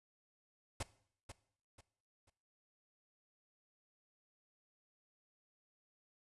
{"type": "noise with echo", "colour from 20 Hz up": "pink", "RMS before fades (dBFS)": -40, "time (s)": [0.8, 0.83], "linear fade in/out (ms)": 5, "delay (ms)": 490, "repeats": 3, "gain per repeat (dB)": -10, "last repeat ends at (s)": 2.3, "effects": ["noise-tail reverb RT60 0.6 s tail -18 dB re dry", "resampled to 24000 Hz"]}